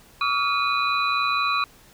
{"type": "tone cluster", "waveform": "sine", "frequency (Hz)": [1138, 1262, 1388, 2475, 3965], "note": ["C#6", "D#6", "F6", "D#7", "B7"], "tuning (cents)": [45, 24, -11, -10, 6], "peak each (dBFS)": [-23, -29, -31, -26, -29], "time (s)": [0.21, 1.64], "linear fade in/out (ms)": 2, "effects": ["pink hiss -52 dBFS RMS until 1.93 s"]}